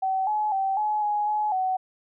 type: tone with pitch steps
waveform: sine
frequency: 763 / 849 / 774 / 848 / 834 / 846 / 750 Hz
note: G5 / G#5 / G5 / G#5 / G#5 / G#5 / F#5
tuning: -47 / +38 / -22 / +36 / +7 / +32 / +23 cents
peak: -22 dBFS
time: 0.02-1.77 s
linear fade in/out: 10 ms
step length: 250 ms
effects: none